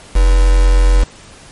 sine tone with quantisation, 44.47 Hz, F1, 32 cents sharp, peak -6 dBFS, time 0.15-1.04 s, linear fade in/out 10 ms, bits 3, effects pink hiss -39 dBFS RMS until 1.51 s + MP3 48 kbps

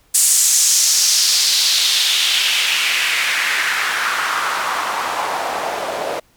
white noise with band-pass filter sweep, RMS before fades -17 dBFS, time 0.14-6.2 s, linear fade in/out 10 ms, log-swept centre 8300 to 570 Hz, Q 2.3, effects pink hiss -56 dBFS RMS until 6.36 s

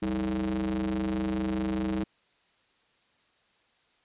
square ring-modulated tone, 61.4 Hz, B1, 9 cents flat, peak -25 dBFS, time 0.02-2.04 s, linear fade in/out 5 ms, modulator 258 Hz, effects white hiss -67 dBFS RMS until 4.04 s + resampled to 8000 Hz

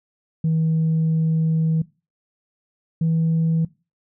sine tone pair in turn, 160.5 / 162.83 Hz, E3 / E3, -46 / -21 cents, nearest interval unison, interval 25 cents, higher second, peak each -15 dBFS, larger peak neither, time 0.44-1.82 / 3.01-3.65 s, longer first, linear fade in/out 5 ms, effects noise-tail reverb RT60 0.3 s tail -21 dB re dry + tanh soft clip ceiling -14 dBFS

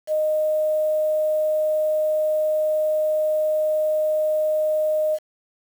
sine tone with quantisation, 617 Hz, D#5, 15 cents flat, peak -18 dBFS, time 0.07-5.19 s, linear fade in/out 50 ms, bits 7, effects none

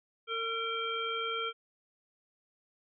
harmonic tone with a mistuned harmonic, 454.7 Hz, A#4, 43 cents flat, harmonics 1 / 3 / 5 / 7, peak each -38 / -35 / -40 / -38 dBFS, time 0.27-1.53 s, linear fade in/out 50 ms, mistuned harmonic 5, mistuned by +43 cents, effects none

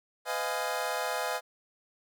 25% pulse chord, F half-diminished seventh, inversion second, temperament equal with one note detuned, 504.3 / 622.3 / 698.5 / 830.6 Hz, Cb5 / Eb5 / F5 / Ab5, +36 / 0 / 0 / 0 cents, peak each -32 dBFS, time 0.25-1.41 s, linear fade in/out 50 ms, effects none

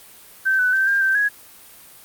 sine tone with pitch steps, 1550 / 1498 / 1554 / 1600 / 1559 / 1664 Hz, G6 / F#6 / G6 / G6 / G6 / G#6, -20 / +21 / -16 / +35 / -10 / +3 cents, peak -15 dBFS, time 0.45-1.29 s, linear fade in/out 20 ms, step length 140 ms, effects white hiss -45 dBFS RMS until 2.04 s + Opus 32 kbps

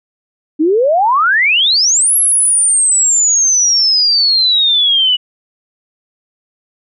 sine exponential two-way sweep, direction up then down, 293.7 to 11330 to 2923 Hz, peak -8 dBFS, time 0.59-5.17 s, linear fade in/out 20 ms, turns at 2.16 s, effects none

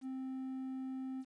triangle tone with quantisation, 262.2 Hz, C4, 4 cents sharp, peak -37 dBFS, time 0.01-1.25 s, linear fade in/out 50 ms, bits 11, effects resampled to 22050 Hz

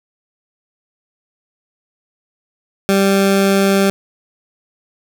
20% pulse tone, 196 Hz, G3, in tune, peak -6 dBFS, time 2.89-3.9 s, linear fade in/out 0 ms, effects none

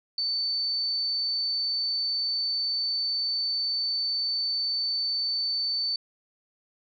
sine tone, 4529 Hz, C#8, 36 cents sharp, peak -25 dBFS, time 0.18-5.96 s, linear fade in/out 2 ms, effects none

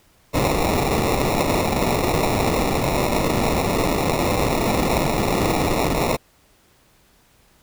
white noise with sample-and-hold, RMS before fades -20 dBFS, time 0.33-6.17 s, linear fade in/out 20 ms, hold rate 1575 Hz, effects pink hiss -57 dBFS RMS until 7.62 s

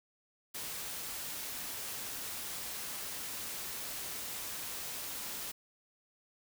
white noise, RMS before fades -41 dBFS, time 0.54-5.52 s, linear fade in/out 10 ms, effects none

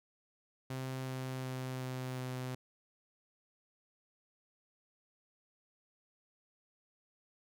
sawtooth tone with pitch steps, 130.81 / 130.06 / 129.31 / 128.56 / 127.82 Hz, C3 / C3 / C3 / C3 / C3, 0 / -10 / -20 / -30 / -40 cents, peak -34 dBFS, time 0.7-2.55 s, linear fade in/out 5 ms, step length 370 ms, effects none

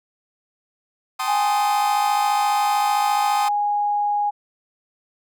40% pulse chord, A half-diminished seventh, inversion third, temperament equal with one note detuned, 771 / 880 / 1046.5 / 1244.5 Hz, G5 / A5 / C6 / Eb6, -29 / 0 / 0 / 0 cents, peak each -28 / -30 / -27 / -26 dBFS, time 1.19-3.49 s, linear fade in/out 10 ms
sine tone, 825 Hz, G#5, 12 cents flat, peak -18 dBFS, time 1.27-4.31 s, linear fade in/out 20 ms
effects none

